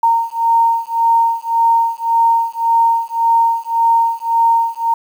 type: beating tone pair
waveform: sine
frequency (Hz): 920 / 921.8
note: A#5 / A#5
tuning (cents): -23 / -20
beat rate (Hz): 1.8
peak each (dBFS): -14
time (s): 0.03-4.94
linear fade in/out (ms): 5
effects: 7-bit